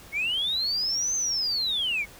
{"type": "linear two-way sweep", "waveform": "sine", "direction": "up then down", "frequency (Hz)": [2143, 6310, 2143], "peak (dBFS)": -23, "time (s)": [0.12, 2.06], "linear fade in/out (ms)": 50, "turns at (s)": 1.15, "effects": ["tanh soft clip ceiling -20 dBFS", "pink hiss -48 dBFS RMS until 2.19 s"]}